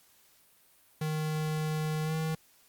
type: tone with pitch glide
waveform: square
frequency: 155.1 to 158.73 Hz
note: D#3 to D#3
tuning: -5 to +35 cents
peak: -30 dBFS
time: 1.01-2.35 s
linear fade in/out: 5 ms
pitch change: +40 cents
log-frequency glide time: 2.03-2.14 s
effects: white hiss -63 dBFS RMS until 2.68 s + Opus 48 kbps